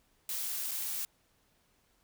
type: noise with dropouts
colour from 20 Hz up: blue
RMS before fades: -36 dBFS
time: 0.29-1.05 s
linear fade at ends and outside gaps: 1 ms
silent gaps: 0.711-0.715 s
effects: pink hiss -71 dBFS RMS until 2.03 s